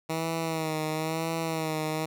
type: tone with vibrato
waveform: 10% pulse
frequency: 159.8 Hz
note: D#3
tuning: 47 cents sharp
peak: -20 dBFS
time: 0.09-2.06 s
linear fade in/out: 10 ms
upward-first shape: sine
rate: 1 Hz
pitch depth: 47 cents each way
effects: none